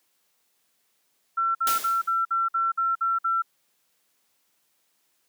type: tone bursts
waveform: sine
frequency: 1350 Hz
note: E6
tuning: 41 cents sharp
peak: -21 dBFS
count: 9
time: 1.37-3.422 s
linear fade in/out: 10 ms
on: 180 ms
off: 54 ms
type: noise with exponential decay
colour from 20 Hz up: white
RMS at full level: -25 dBFS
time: 1.67-2.23 s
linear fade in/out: 1 ms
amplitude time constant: 120 ms
effects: white hiss -70 dBFS RMS until 5.28 s + high-pass 150 Hz 12 dB/octave